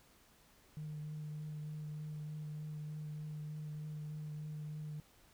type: tone with vibrato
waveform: sine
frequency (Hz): 151.9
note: D#3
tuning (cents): -41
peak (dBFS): -40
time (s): 0.77-5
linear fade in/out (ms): 0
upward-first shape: triangle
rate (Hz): 3.3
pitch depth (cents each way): 16
effects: tanh soft clip ceiling -38 dBFS + pink hiss -66 dBFS RMS until 5.33 s